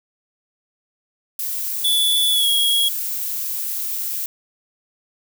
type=noise; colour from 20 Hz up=violet; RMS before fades=-25 dBFS; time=1.39-4.26 s; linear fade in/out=2 ms
type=tone with pitch glide; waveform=square; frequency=3447 to 3314 Hz; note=A7 to G#7; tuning=-36 to -4 cents; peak=-16 dBFS; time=1.84-2.89 s; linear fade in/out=10 ms; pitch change=-68 cents; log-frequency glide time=2.31-2.48 s
effects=none